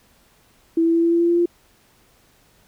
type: tone with pitch steps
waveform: sine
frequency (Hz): 329.6 / 331.9 / 334.2 / 336.5 / 338.9 / 341.2 / 343.6 / 346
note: E4 / E4 / E4 / E4 / E4 / F4 / F4 / F4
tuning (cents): 0 / +12 / +24 / +36 / +48 / -40 / -28 / -16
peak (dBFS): -14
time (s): 0.77-1.458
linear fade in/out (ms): 5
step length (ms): 86
effects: pink hiss -57 dBFS RMS until 2.67 s